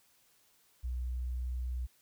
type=tone with pitch glide; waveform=sine; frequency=61.7 to 62.06 Hz; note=B1 to B1; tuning=-1 to +9 cents; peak=-33 dBFS; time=0.83-1.87 s; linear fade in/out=20 ms; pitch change=+10 cents; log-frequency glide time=0.98-1.19 s; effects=white hiss -68 dBFS RMS until 2.01 s